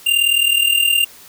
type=tone with amplitude modulation; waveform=square; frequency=2794 Hz; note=F7; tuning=in tune; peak=-10 dBFS; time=0.06-1.05 s; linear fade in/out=10 ms; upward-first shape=sine; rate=39.2 Hz; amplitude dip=70%; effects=white hiss -42 dBFS RMS until 1.28 s